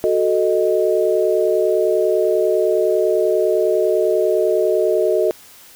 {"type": "chord", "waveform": "sine", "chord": "D# diminished", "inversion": "first", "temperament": "equal", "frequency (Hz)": [370, 440, 622.3], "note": ["F#4", "A4", "D#5"], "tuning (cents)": [0, 0, 0], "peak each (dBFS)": -18, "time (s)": [0.04, 5.31], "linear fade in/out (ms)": 0, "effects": ["white hiss -44 dBFS RMS until 5.75 s"]}